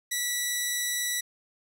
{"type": "tone", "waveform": "10% pulse", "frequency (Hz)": 1954, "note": "B6", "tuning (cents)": -19, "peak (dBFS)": -18, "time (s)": [0.11, 1.21], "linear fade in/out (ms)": 10, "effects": []}